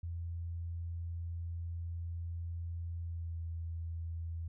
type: tone with pitch glide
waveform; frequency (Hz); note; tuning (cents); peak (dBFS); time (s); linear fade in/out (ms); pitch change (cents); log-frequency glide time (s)
sine; 84.7 to 83.05; E2 to E2; +48 to +13; -37; 0.03-4.48; 5; -35; 3.01-3.4
effects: none